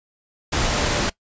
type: tone in noise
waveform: sine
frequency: 587.3 Hz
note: D5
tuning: in tune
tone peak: -30 dBFS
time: 0.7-1.01 s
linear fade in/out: 10 ms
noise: pink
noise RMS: -21 dBFS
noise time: 0.52-1.1 s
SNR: -12 dB
effects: noise-tail reverb RT60 0.1 s tail -20 dB re dry + resampled to 16000 Hz